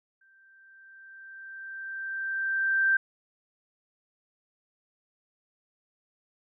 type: tone with exponential growth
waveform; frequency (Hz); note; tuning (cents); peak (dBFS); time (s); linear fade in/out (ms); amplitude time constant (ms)
sine; 1568; G6; 0; -19; 0.21-2.97; 5; 600
effects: none